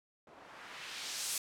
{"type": "noise with low-pass filter sweep", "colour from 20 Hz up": "blue", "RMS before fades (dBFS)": -43, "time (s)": [0.27, 1.38], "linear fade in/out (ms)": 2, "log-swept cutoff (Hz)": [620, 10000], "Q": 0.97, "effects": []}